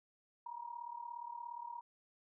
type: tone with amplitude modulation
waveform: sine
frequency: 950 Hz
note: A#5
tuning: 33 cents sharp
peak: -40 dBFS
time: 0.46-1.81 s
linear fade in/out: 5 ms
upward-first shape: sine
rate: 37.1 Hz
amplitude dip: 80%
effects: none